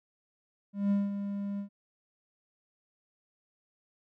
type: tone with ADSR envelope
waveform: triangle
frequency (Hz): 200.8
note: G3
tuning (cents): +42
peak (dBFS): -21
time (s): 0.73-1.69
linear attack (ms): 180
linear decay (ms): 190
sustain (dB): -9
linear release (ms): 100
effects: none